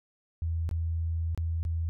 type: tone with dropouts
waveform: sine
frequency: 82.41 Hz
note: E2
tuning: in tune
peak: -27 dBFS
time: 0.42-1.89 s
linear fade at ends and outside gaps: 0 ms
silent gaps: 0.691-0.712 / 1.348-1.376 / 1.63-1.651 s
effects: none